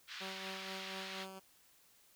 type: band-pass noise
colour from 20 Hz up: white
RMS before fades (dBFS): -47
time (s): 0.07-1.27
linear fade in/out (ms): 50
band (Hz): 1300 to 4200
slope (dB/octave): 24
type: tone with tremolo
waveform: 10% pulse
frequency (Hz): 190.8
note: G3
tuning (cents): -47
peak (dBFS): -36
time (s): 0.2-1.4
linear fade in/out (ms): 20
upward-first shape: sine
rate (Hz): 4.2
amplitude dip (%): 45
effects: white hiss -67 dBFS RMS until 2.15 s